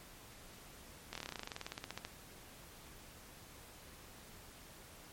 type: slowing click train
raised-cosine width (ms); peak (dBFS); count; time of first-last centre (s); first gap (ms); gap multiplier
0.2; -24; 22; 1.13-2.05; 23; 1.06
effects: pink hiss -56 dBFS RMS until 5.12 s + MP3 64 kbps